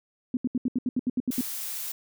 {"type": "tone bursts", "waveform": "sine", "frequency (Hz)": 250, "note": "B3", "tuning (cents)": 21, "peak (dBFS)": -22, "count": 11, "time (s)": [0.34, 1.41], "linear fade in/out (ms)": 2, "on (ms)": 30, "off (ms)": 74}
{"type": "noise", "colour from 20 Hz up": "blue", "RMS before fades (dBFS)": -34, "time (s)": [1.31, 1.92], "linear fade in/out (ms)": 5}
{"effects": []}